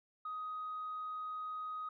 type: tone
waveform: sine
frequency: 1253 Hz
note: D#6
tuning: 12 cents sharp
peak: -38 dBFS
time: 0.25-1.89 s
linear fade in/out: 5 ms
effects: tanh soft clip ceiling -35 dBFS

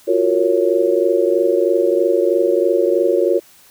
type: chord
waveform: sine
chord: Gb major seventh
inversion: third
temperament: just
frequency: 346.9 / 370 / 462.5 / 555 Hz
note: F4 / Gb4 / Bb4 / Db5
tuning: -12 / 0 / -14 / +2 cents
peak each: -18 dBFS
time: 0.07-3.4 s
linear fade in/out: 20 ms
effects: white hiss -48 dBFS RMS until 3.7 s

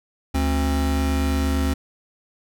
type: tone pair together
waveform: square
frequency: 73 / 267.8 Hz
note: D2 / C4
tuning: -10 / +40 cents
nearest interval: octave + major seventh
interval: 2250 cents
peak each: -21 / -25 dBFS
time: 0.34-1.74 s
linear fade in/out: 10 ms
effects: none

